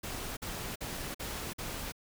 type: noise bursts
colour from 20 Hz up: pink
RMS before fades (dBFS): -39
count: 5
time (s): 0.03-1.922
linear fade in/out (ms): 10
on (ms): 340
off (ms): 48
effects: none